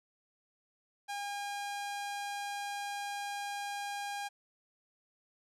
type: tone with low-pass filter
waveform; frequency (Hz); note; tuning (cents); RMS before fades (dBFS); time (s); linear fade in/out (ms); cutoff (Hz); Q
sawtooth; 810; G#5; -43; -39; 1.08-4.29; 20; 11000; 0.7
effects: none